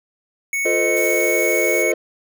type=tone; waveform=square; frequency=2217 Hz; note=C#7; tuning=in tune; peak=-20 dBFS; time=0.53-1.92 s; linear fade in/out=2 ms
type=chord; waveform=triangle; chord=F dominant seventh; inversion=none; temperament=equal with one note detuned; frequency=349.2 / 440 / 512.5 / 622.3 Hz; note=F4 / A4 / C5 / Eb5; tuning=0 / 0 / -36 / 0 cents; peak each=-21 dBFS; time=0.65-1.94 s; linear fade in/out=5 ms
type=noise; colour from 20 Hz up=violet; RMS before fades=-30 dBFS; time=0.96-1.83 s; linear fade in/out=10 ms
effects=none